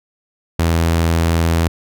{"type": "tone", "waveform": "sawtooth", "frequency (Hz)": 83, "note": "E2", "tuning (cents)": 12, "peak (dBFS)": -9, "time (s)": [0.59, 1.68], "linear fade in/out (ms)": 5, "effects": []}